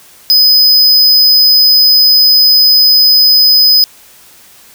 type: tone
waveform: square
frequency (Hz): 5020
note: D#8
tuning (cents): +15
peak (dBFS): -4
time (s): 0.3-3.84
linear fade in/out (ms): 0
effects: white hiss -40 dBFS RMS until 4.74 s